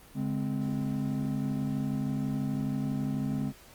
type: tone cluster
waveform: triangle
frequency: 142 / 208.3 / 260.5 Hz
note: C#3 / G#3 / C4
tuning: +42 / +5 / -7 cents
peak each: -31 dBFS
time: 0.14-3.53 s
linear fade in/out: 50 ms
effects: pink hiss -54 dBFS RMS until 3.74 s + Opus 32 kbps